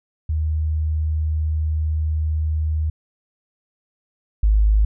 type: tone pair in turn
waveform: sine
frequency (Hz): 77.78 / 52.5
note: D#2 / G#1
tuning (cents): 0 / +19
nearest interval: perfect fifth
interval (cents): 681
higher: first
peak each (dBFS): -18 / -12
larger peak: second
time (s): 0.29-2.9 / 4.43-4.85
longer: first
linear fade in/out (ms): 5
effects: none